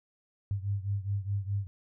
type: beating tone pair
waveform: sine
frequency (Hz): 98.4 / 103.2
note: G2 / G#2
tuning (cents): +7 / -10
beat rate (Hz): 4.8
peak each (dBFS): -31 / -34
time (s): 0.51-1.67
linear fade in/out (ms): 0
effects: none